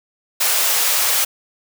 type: high-pass noise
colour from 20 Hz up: white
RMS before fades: -17 dBFS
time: 0.4-1.25 s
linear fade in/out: 10 ms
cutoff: 470 Hz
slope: 24 dB/octave
effects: none